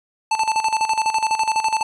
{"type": "tone with tremolo", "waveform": "square", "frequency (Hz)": 880, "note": "A5", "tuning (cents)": 0, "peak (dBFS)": -16, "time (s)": [0.31, 1.83], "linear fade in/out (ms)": 5, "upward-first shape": "square", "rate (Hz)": 12, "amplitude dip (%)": 70, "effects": ["resampled to 22050 Hz"]}